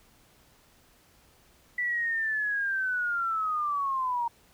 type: linear sweep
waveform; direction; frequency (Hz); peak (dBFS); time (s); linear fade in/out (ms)
sine; down; 1975.5 to 928; -26; 1.78-4.28; 5
effects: pink hiss -61 dBFS RMS until 4.53 s